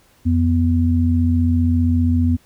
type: tone pair together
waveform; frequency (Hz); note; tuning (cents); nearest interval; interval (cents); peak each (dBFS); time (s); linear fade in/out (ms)
sine; 87.2 / 246.5; F2 / B3; -2 / -3; octave + tritone; 1799; -15 / -17; 0.25-2.37; 20
effects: pink hiss -55 dBFS RMS until 2.45 s